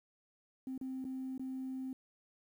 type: tone with dropouts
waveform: sine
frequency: 261.6 Hz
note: C4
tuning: in tune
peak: -37 dBFS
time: 0.67-1.93 s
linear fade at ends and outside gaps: 2 ms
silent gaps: 0.778-0.812 / 1.043-1.05 / 1.379-1.395 s
effects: tanh soft clip ceiling -34 dBFS + 11-bit